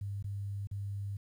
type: tone with dropouts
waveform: sine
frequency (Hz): 100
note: G2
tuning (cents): +35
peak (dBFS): -35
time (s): 0.01-1.17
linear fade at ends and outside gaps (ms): 5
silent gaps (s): 0.226-0.242 / 0.672-0.712
effects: 11-bit